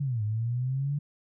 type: linear two-way sweep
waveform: sine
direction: down then up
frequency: 146.83 to 103.83 to 146.83 Hz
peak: -26 dBFS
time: 0-0.99 s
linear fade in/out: 10 ms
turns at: 0.23 s
effects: none